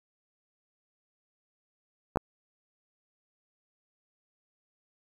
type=clicks; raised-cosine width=1 ms; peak=-13 dBFS; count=2; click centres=2.159 / 2.172 s; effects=7-bit